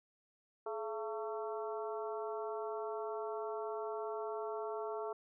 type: harmonic tone with a mistuned harmonic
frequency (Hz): 224.3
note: A3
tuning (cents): +34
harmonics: 2 / 3 / 4 / 5 / 6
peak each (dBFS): -40 / -44 / -46 / -48 / -50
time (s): 0.66-5.13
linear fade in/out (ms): 5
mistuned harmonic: 2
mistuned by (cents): -83
effects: none